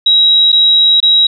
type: tone with dropouts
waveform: sine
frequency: 3846 Hz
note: B7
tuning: 47 cents flat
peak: -5 dBFS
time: 0.06-1.27 s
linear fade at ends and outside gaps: 5 ms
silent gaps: 0.52-0.526 / 1.003-1.027 s
effects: none